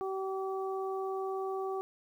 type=harmonic tone; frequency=383.4 Hz; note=G4; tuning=38 cents flat; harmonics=1 / 2 / 3; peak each=-34 / -39 / -42 dBFS; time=0.01-1.81 s; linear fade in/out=0 ms; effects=11-bit